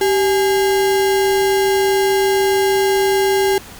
sine tone with sample-and-hold, 388.4 Hz, G4, 16 cents flat, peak -12 dBFS, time 0.01-3.58 s, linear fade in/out 2 ms, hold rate 1225 Hz, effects pink hiss -37 dBFS RMS until 3.79 s

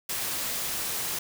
white noise, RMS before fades -31 dBFS, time 0.09-1.19 s, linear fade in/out 5 ms, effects none

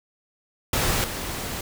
pink noise with level steps, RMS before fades -23 / -31 dBFS, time 0.73-1.61 s, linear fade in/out 2 ms, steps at 1.04 s, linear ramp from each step 2 ms, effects none

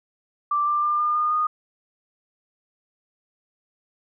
sine tone with pitch steps, 1174.7 / 1185.6 / 1196.6 / 1207.7 / 1218.9 / 1230.3 Hz, D6 / D6 / D6 / D6 / D#6 / D#6, 0 / +16 / +32 / +48 / -36 / -20 cents, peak -19 dBFS, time 0.51-1.47 s, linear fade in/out 5 ms, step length 160 ms, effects none

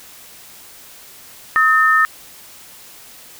sine tone pair together, 1272.8 / 1800 Hz, D#6 / A6, +39 / +39 cents, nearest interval tritone, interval 600 cents, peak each -13 dBFS, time 1.56-2.05 s, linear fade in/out 0 ms, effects white hiss -41 dBFS RMS until 3.39 s

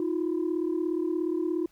sine tone pair together, 318.2 / 355.2 Hz, D#4 / F4, +39 / +29 cents, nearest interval major second, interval 190 cents, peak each -27 dBFS, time 0-1.66 s, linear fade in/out 2 ms, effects tanh soft clip ceiling -21 dBFS + pink hiss -65 dBFS RMS until 1.71 s

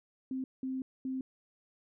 sine tone bursts at uneven times, 261.6 Hz, C4, in tune, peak -33 dBFS, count 3, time 0.31-0.44 / 0.63-0.82 / 1.05-1.21 s, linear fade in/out 2 ms, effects none

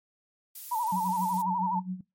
violet noise, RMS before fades -40 dBFS, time 0.55-1.42 s, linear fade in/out 5 ms
sine tone with vibrato, 922 Hz, A#5, 19 cents flat, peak -26 dBFS, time 0.71-1.8 s, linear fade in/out 10 ms, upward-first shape sine, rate 12 Hz, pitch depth 110 cents each way
sine tone with tremolo, 184.1 Hz, F#3, 8 cents flat, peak -28 dBFS, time 0.92-2.01 s, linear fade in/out 5 ms, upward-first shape sine, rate 7.3 Hz, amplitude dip 75%
effects noise-tail reverb RT60 0.2 s tail -21 dB re dry + MP3 64 kbps

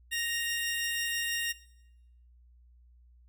sawtooth tone pair together, 1864.7 / 2794 Hz, A#6 / F7, 0 / 0 cents, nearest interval perfect fifth, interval 700 cents, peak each -29 / -31 dBFS, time 0.11-1.53 s, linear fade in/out 20 ms, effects noise-tail reverb RT60 0.9 s tail -19 dB re dry + added 60 Hz sine -56 dBFS peak until 3.28 s

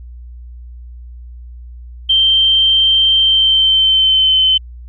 sine tone with pitch glide, 3136 to 3066 Hz, G7 to G7, 0 to -39 cents, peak -8 dBFS, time 2.09-4.58 s, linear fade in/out 10 ms, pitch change -39 cents, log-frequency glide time 3.19-4.36 s, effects added 60 Hz sine -30 dBFS peak until 4.88 s

